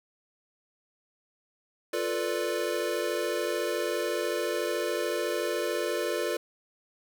square chord, B half-diminished seventh, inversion second, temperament equal, 349.2 / 440 / 493.9 / 587.3 Hz, F4 / A4 / B4 / D5, 0 / 0 / 0 / 0 cents, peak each -34 dBFS, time 1.93-6.37 s, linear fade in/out 5 ms, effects none

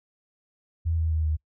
sine tone with pitch steps, 82.3 / 80.65 / 79.04 / 77.46 Hz, E2 / E2 / D#2 / D#2, -2 / -37 / +28 / -7 cents, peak -22 dBFS, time 0.85-1.37 s, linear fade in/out 20 ms, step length 130 ms, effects noise-tail reverb RT60 0.1 s tail -25 dB re dry

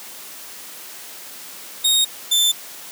sawtooth tone pair in turn, 3729 / 3543 Hz, A#7 / A7, 0 / +11 cents, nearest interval minor second, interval 89 cents, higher first, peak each -11 dBFS, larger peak neither, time 1.84-2.05 / 2.31-2.52 s, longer neither, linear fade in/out 10 ms, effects white hiss -37 dBFS RMS until 2.91 s + high-pass 200 Hz 12 dB/octave

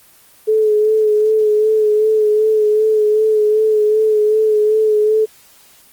sine tone with vibrato, 429.4 Hz, A4, 42 cents flat, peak -10 dBFS, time 0.47-5.26 s, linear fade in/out 20 ms, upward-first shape sine, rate 2.6 Hz, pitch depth 29 cents each way, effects white hiss -47 dBFS RMS until 5.92 s + Opus 24 kbps

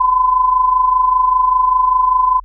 sine tone with amplitude modulation, 1014 Hz, B5, 45 cents sharp, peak -7 dBFS, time 0-2.4 s, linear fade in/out 10 ms, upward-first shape sine, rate 25.1 Hz, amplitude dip 60%, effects added 43 Hz sine -34 dBFS peak until 2.44 s

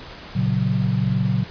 sine chord, F# major, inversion first, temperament equal, 116.54 / 138.59 / 185 Hz, A#2 / C#3 / F#3, 0 / 0 / 0 cents, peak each -22 dBFS, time 0.35-1.44 s, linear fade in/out 10 ms, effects pink hiss -38 dBFS RMS until 1.5 s + resampled to 11025 Hz

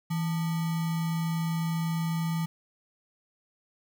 sine tone with sample-and-hold, 164.1 Hz, E3, 8 cents flat, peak -26 dBFS, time 0.1-2.46 s, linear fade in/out 10 ms, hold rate 1050 Hz, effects none

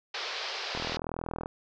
white band-pass noise, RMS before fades -36 dBFS, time 0.14-0.97 s, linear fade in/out 5 ms, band 390 to 5100 Hz, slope 48 dB/octave
click train, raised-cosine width 1 ms, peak -20 dBFS, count 30, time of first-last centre 0.75-1.459 s, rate 40.9 Hz
effects none

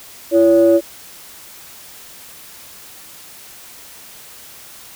sine tone pair together, 337.1 / 565.3 Hz, E4 / C#5, +39 / +34 cents, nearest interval major sixth, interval 895 cents, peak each -10 dBFS, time 0.31-0.81 s, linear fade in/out 50 ms, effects tanh soft clip ceiling -2 dBFS + white hiss -39 dBFS RMS until 4.95 s

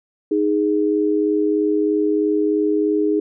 sine tone pair together, 311.1 / 414.2 Hz, D#4 / G#4, 0 / -5 cents, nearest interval perfect fourth, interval 495 cents, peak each -18 dBFS, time 0.31-3.2 s, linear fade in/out 5 ms, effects none

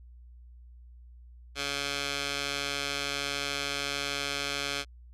15% pulse tone with band-pass filter, 141.4 Hz, C#3, 35 cents sharp, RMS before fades -33 dBFS, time 1.55-4.85 s, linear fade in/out 50 ms, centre 3700 Hz, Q 1, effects added 60 Hz sine -48 dBFS peak until 5.13 s + resampled to 32000 Hz

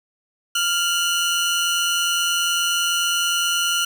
25% pulse tone pair together, 1395.2 / 2960 Hz, F6 / F#7, -2 / 0 cents, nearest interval octave + minor second, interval 1302 cents, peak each -18 dBFS, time 0.55-3.85 s, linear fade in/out 5 ms, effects none

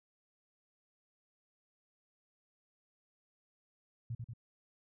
sine tone with echo, 117.2 Hz, A#2, 10 cents sharp, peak -36 dBFS, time 4.1-4.15 s, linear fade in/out 5 ms, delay 93 ms, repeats 2, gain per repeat -3 dB, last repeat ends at 4.336 s, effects none

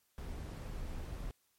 brown noise, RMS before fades -42 dBFS, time 0.18-1.31 s, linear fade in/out 0 ms, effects white hiss -75 dBFS RMS until 1.58 s + MP3 64 kbps

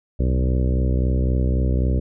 harmonic tone with a mistuned harmonic, 63.8 Hz, C2, 43 cents flat, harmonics 1 / 2 / 3 / 4 / 5 / 6 / 7 / 8 / 9, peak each -18 / -24 / -28 / -30 / -32 / -34 / -35 / -36 / -37 dBFS, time 0.19-2 s, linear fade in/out 10 ms, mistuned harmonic 1, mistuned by +67 cents, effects none

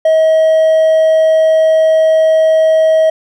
triangle tone with hard clipping, 637 Hz, D#5, 41 cents sharp, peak -7 dBFS, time 0.05-3.1 s, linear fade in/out 5 ms, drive 5 dB, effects none

